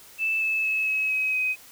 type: tone with pitch steps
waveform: sine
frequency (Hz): 2637 / 2613 / 2589 / 2565 / 2541 / 2518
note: E7 / E7 / E7 / E7 / D#7 / D#7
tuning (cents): 0 / -16 / -32 / -48 / +36 / +20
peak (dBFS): -22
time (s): 0.18-1.56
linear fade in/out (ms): 50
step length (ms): 230
effects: white hiss -49 dBFS RMS until 1.71 s